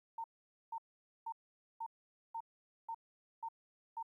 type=tone bursts; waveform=sine; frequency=911 Hz; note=A#5; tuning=40 cents flat; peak=-39 dBFS; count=8; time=0.18-4.028 s; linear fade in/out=5 ms; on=61 ms; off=480 ms; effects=13-bit